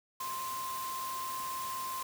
sine tone in noise, 1046.5 Hz, C6, in tune, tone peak -36 dBFS, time 0.2-2.03 s, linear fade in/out 5 ms, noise white, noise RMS -43 dBFS, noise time 0.2-2.03 s, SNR +4 dB, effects none

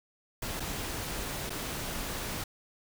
pink noise with dropouts, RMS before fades -36 dBFS, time 0.42-2.44 s, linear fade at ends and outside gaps 5 ms, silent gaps 0.598-0.602 / 1.496-1.503 s, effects none

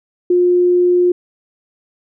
sine tone, 356.1 Hz, F4, 34 cents sharp, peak -9 dBFS, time 0.3-1.12 s, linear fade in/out 5 ms, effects none

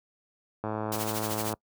click train, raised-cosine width 1 ms, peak -18 dBFS, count 98, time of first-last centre 0.64-1.538 s, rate 108 Hz
white noise with tremolo, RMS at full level -33 dBFS, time 0.92-1.53 s, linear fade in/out 2 ms, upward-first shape sine, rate 13 Hz, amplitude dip 65%
effects noise-tail reverb RT60 0.1 s tail -25 dB re dry + high-pass 60 Hz 12 dB/octave

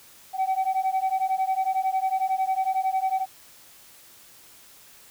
sine beating tone pair, 756 / 767 Hz, F#5 / G5, +37 / -38 cents, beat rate 11 Hz, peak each -23 dBFS, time 0.33-3.26 s, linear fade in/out 50 ms, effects tanh soft clip ceiling -19 dBFS + white hiss -51 dBFS RMS until 5.1 s

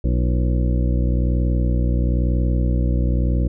harmonic tone with a mistuned harmonic, 61 Hz, B1, 21 cents flat, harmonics 1 / 2 / 3 / 4 / 5 / 6 / 8 / 9, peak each -17 / -23 / -27 / -29 / -31 / -33 / -35 / -36 dBFS, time 0.04-3.48 s, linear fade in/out 5 ms, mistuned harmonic 6, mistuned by -100 cents, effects none

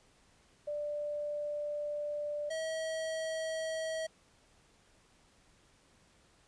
sine / square tone pair in turn, 590 / 641.3 Hz, D5 / E5, +8 / -48 cents, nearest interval minor second, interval 144 cents, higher second, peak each -34 / -35 dBFS, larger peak first, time 0.67-2.5 / 2.5-4.07 s, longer first, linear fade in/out 10 ms, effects pink hiss -66 dBFS RMS until 6.47 s + resampled to 22050 Hz

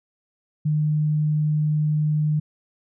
sine tone, 151.9 Hz, D#3, 41 cents flat, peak -18 dBFS, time 0.65-2.4 s, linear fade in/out 10 ms, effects none

